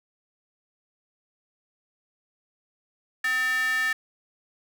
square tone with high-pass filter, 255.7 Hz, C4, 40 cents flat, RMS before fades -25 dBFS, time 3.24-3.93 s, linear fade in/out 5 ms, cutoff 1700 Hz, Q 9.3, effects none

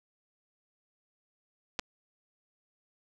clicks, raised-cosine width 0.2 ms, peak -15 dBFS, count 2, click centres 1.791 / 1.795 s, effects none

